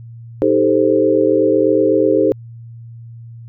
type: chord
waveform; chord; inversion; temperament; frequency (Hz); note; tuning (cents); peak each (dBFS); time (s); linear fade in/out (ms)
sine; A half-diminished seventh; second; equal; 311.1 / 392 / 440 / 523.3; Eb4 / G4 / A4 / C5; 0 / 0 / 0 / 0; -16; 0.42-2.32; 0
effects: added 116 Hz sine -32 dBFS peak until 3.48 s